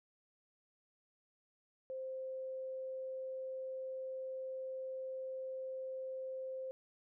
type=tone; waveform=sine; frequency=523.3 Hz; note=C5; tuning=in tune; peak=-40 dBFS; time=1.9-6.71 s; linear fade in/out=0 ms; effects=none